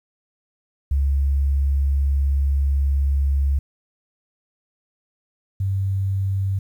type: tone pair in turn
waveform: sine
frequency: 69.3 / 96.88 Hz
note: C#2 / G2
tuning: 0 / -20 cents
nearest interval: tritone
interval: 580 cents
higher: second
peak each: -16 / -19 dBFS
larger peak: first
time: 0.91-3.59 / 5.6-6.59 s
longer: first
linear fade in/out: 5 ms
effects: 9-bit